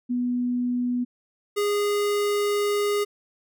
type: tone pair in turn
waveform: sine / square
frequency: 245.8 / 411.1 Hz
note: B3 / G#4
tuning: -8 / -18 cents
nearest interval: major sixth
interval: 890 cents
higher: second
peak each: -22 dBFS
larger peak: neither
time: 0.09-1.05 / 1.56-3.05 s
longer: second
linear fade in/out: 20 ms
effects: none